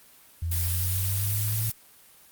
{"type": "exponential sweep", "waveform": "sine", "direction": "up", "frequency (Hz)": [83, 112], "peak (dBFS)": -26, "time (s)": [0.42, 1.7], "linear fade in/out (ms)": 5}
{"type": "noise", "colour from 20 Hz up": "blue", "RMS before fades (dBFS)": -30, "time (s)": [0.51, 1.72], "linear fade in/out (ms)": 10}
{"effects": ["white hiss -54 dBFS RMS until 2.31 s", "Opus 32 kbps"]}